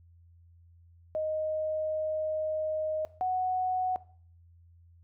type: tone pair in turn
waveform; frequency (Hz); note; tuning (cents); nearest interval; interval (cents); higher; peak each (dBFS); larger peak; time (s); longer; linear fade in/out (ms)
sine; 622.3 / 740; D#5 / F#5; 0 / 0; minor third; 300; second; -28 / -26; second; 1.15-3.05 / 3.21-3.96; first; 0
effects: noise-tail reverb RT60 0.5 s tail -18 dB re dry + added 85 Hz sine -55 dBFS peak until 5.03 s